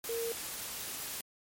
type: tone in noise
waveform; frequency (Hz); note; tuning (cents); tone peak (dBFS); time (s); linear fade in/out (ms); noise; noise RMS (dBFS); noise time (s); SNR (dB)
sine; 462.4; A#4; -14; -33; 0.09-0.32; 2; white; -40; 0.04-1.21; +4
effects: MP3 64 kbps